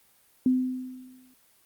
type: tone with exponential decay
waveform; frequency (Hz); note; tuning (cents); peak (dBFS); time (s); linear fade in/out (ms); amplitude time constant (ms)
sine; 255.6; C4; -40; -17; 0.46-1.34; 2; 190
effects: white hiss -62 dBFS RMS until 1.65 s + Opus 32 kbps